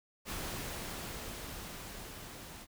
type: noise with level ramp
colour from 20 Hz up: pink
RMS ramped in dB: -39 to -49 dBFS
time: 0.25-2.67 s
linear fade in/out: 50 ms
effects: none